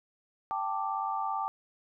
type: chord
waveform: sine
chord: G suspended second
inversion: none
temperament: just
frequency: 784 / 882 / 1176 Hz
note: G5 / A5 / D6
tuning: 0 / +4 / +2 cents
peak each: -34 dBFS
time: 0.51-1.48 s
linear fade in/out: 0 ms
effects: none